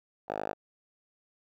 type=tone with band-pass filter; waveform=5% pulse; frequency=51.91 Hz; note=G#1; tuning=in tune; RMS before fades=-35 dBFS; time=0.28-0.54 s; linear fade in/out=20 ms; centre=780 Hz; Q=2.4; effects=none